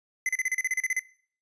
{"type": "tone bursts", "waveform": "square", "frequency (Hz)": 2038, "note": "C7", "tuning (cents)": -46, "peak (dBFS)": -24, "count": 12, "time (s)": [0.26, 0.994], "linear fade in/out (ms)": 2, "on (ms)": 30, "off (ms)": 34, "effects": ["noise-tail reverb RT60 0.5 s tail -20 dB re dry", "resampled to 22050 Hz"]}